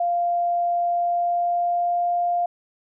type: tone with pitch glide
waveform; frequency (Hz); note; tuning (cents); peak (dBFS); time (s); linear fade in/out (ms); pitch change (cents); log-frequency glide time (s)
sine; 696 to 700.4; F5 to F5; -6 to +5; -19; 0-2.46; 5; +11; 0.87-2.13
effects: none